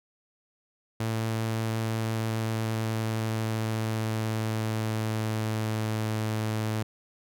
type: tone with pitch glide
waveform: sawtooth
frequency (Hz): 111.8 to 109.18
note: A2 to A2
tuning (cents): +28 to -13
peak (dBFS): -23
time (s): 1-6.83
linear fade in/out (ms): 5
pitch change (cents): -41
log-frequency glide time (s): 1.87-6.11
effects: none